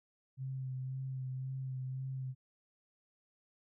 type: tone with vibrato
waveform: sine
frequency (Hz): 131.1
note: C3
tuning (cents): +4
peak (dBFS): -37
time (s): 0.37-2.35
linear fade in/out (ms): 50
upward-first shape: sine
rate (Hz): 1.9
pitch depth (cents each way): 22
effects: none